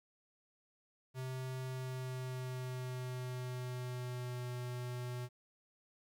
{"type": "tone with pitch glide", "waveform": "square", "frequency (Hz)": [129.6, 123.75], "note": ["C3", "B2"], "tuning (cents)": [-16, 4], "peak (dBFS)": -40, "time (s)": [1.14, 5.29], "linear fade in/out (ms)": 50, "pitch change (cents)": -80, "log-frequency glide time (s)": [1.64, 4.49], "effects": ["12-bit"]}